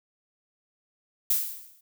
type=noise with exponential decay; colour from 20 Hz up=violet; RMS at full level=-21 dBFS; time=1.3-1.81 s; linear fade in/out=5 ms; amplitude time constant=110 ms; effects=none